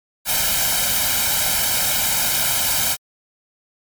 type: noise with comb filter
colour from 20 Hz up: white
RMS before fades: -19 dBFS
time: 0.25-2.97 s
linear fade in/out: 50 ms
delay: 1.3 ms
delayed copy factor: +0.75
effects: MP3 96 kbps